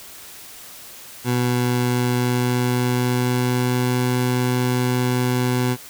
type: tone with pitch glide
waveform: 20% pulse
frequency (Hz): 123.3 to 124.88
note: B2 to B2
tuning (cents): -2 to +20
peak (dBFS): -13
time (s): 1.24-5.77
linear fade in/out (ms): 50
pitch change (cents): +22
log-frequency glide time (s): 1.96-4.07
effects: white hiss -40 dBFS RMS until 5.89 s

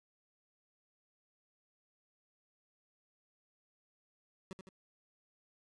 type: tone with echo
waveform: 25% pulse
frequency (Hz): 188.9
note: F#3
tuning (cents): +36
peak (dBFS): -39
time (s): 4.51-4.53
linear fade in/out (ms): 0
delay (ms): 80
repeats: 2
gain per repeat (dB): -5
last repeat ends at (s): 4.69
effects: resampled to 22050 Hz

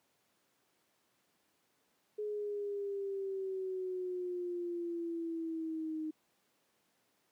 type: exponential sweep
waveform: sine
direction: down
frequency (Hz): 422.7 to 310.5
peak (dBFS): -35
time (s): 2.18-6.11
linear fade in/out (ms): 10
effects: pink hiss -75 dBFS RMS until 7.31 s + high-pass 200 Hz 12 dB/octave

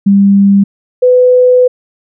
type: tone pair in turn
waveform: sine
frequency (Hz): 198.7 / 500.7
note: G3 / B4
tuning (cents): +24 / +24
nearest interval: octave + major third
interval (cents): 1600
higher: second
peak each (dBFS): -3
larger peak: neither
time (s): 0.06-0.64 / 1.02-1.68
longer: second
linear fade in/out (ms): 10
effects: none

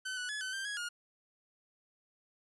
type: tone with pitch steps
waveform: sawtooth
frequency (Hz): 1521 / 1479 / 1703 / 1520 / 1576 / 1663 / 1427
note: F#6 / F#6 / G#6 / F#6 / G6 / G#6 / F6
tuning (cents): +47 / -1 / +43 / +46 / +9 / +2 / +37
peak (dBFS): -33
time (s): 0.05-0.89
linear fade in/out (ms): 10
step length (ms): 120
effects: resampled to 24000 Hz

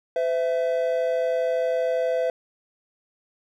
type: tone pair together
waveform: triangle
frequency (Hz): 509 / 661.5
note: C5 / E5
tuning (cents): -48 / +6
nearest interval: perfect fourth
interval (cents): 454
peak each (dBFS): -21 / -23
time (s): 0.16-2.3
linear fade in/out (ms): 2
effects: none

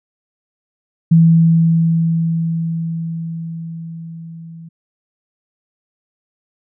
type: tone with level ramp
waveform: sine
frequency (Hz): 164.81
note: E3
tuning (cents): 0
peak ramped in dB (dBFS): -5 to -32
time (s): 1.11-4.69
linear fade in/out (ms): 10
effects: none

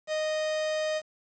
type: tone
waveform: 45% pulse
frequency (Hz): 620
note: D#5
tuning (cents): -6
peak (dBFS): -27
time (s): 0.07-1.02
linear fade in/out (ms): 50
effects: resampled to 16000 Hz + 9-bit

